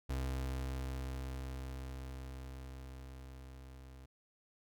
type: tone with level ramp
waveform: 35% pulse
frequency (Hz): 65.41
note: C2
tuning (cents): 0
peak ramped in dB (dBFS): -33 to -50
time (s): 0.09-4.06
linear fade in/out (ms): 10
effects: none